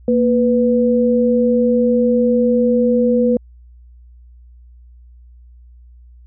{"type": "tone pair together", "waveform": "sine", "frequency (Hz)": [233.1, 493.9], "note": ["A#3", "B4"], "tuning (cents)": [0, 0], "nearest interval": "octave + minor second", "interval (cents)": 1300, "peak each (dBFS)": -14, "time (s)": [0.08, 3.37], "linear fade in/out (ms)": 2, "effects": ["added 60 Hz sine -40 dBFS peak until 6.26 s"]}